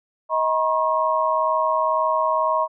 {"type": "tone cluster", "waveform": "sine", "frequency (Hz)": [633, 959, 1081], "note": ["D#5", "A#5", "C#6"], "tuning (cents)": [30, 49, -44], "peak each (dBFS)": -22, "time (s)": [0.29, 2.68], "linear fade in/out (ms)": 50, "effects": []}